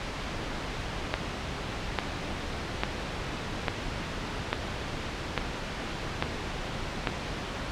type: click train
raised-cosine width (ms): 0.3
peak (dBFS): -8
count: 8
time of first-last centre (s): 1.14-7.072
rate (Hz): 1.18
effects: pink hiss -34 dBFS RMS until 7.71 s + low-pass 4000 Hz 12 dB/octave